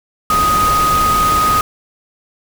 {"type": "tone in noise", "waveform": "sine", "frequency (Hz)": 1248, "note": "D#6", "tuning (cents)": 5, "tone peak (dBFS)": -11, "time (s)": [0.3, 1.61], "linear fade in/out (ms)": 2, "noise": "pink", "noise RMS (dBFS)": -20, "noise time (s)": [0.3, 1.61], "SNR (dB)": 6, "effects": []}